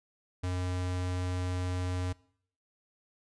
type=tone; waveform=square; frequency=90.7 Hz; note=F#2; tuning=34 cents flat; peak=-31 dBFS; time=0.43-2.13 s; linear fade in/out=10 ms; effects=noise-tail reverb RT60 0.6 s tail -22 dB re dry + resampled to 22050 Hz